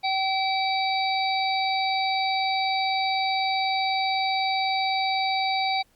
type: harmonic tone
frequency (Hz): 768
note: G5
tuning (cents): -36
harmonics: 1 / 3 / 5 / 6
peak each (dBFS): -24 / -29 / -31 / -32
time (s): 0.03-5.83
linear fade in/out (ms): 20
effects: pink hiss -64 dBFS RMS until 5.95 s + Opus 48 kbps